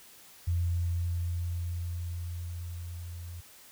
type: tone with level ramp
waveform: sine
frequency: 86.3 Hz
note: F2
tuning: 20 cents flat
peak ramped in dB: -25 to -39 dBFS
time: 0.47-3.41 s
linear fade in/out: 10 ms
effects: white hiss -54 dBFS RMS until 3.71 s